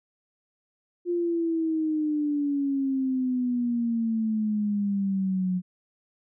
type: exponential sweep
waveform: sine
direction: down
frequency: 352.4 to 180.6 Hz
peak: -23 dBFS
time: 1.05-5.62 s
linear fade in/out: 50 ms
effects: none